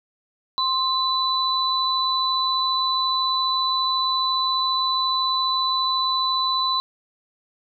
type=tone pair together; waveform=sine; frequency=1046.5 / 3984 Hz; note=C6 / B7; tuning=0 / +14 cents; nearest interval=octave + major seventh; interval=2314 cents; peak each=-22 dBFS; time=0.58-6.8 s; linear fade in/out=0 ms; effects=none